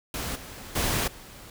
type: noise with level steps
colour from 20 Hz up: pink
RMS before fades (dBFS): -32 / -42 / -26 / -46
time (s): 0.14-1.5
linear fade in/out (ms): 2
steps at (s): 0.35 / 0.75 / 1.07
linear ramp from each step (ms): 10
effects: none